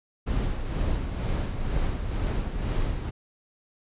brown noise with tremolo, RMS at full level -25 dBFS, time 0.26-3.11 s, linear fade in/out 20 ms, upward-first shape sine, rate 2.1 Hz, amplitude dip 50%, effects resampled to 8000 Hz

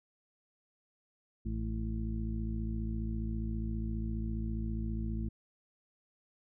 harmonic tone, 54.8 Hz, A1, 6 cents flat, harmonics 1 / 2 / 3 / 4 / 6, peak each -35 / -39 / -47 / -39 / -46 dBFS, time 1.45-5.29 s, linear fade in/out 10 ms, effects none

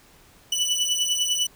25% pulse beating tone pair, 2962 / 2972 Hz, F#7 / F#7, +1 / +7 cents, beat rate 10 Hz, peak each -21 dBFS, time 0.52-1.47 s, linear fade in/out 5 ms, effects pink hiss -54 dBFS RMS until 1.55 s

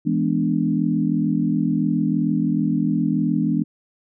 sine chord, E dominant seventh, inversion none, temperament equal, 164.81 / 207.7 / 246.9 / 293.7 Hz, E3 / G#3 / B3 / D4, 0 / 0 / 0 / 0 cents, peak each -23 dBFS, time 0.05-3.64 s, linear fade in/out 20 ms, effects none

